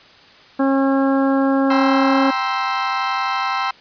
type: harmonic tone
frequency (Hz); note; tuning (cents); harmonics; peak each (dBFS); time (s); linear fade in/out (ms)
271.3; C#4; -37; 1 / 2 / 3 / 4 / 5 / 6; -15 / -21 / -25 / -27 / -29 / -31; 0.59-2.31; 10
type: chord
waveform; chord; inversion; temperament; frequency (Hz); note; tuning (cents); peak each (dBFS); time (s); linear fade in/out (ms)
35% pulse; C dominant seventh; second; equal with one note detuned; 784 / 954.7 / 1046.5 / 1318.5; G5 / Bb5 / C6 / E6; 0 / +41 / 0 / 0; -22 / -27 / -21 / -22; 1.7-3.71; 5
effects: white hiss -46 dBFS RMS until 3.8 s + resampled to 11025 Hz